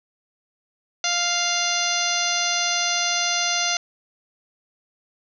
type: harmonic tone with a mistuned harmonic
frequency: 698.5 Hz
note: F5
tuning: in tune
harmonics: 1 / 2 / 3 / 4 / 5 / 6 / 7 / 8 / 9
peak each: -29 / -29 / -29 / -29 / -29 / -29 / -29 / -29 / -29 dBFS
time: 1.04-3.77 s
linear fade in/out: 2 ms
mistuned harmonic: 8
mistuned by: +81 cents
effects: none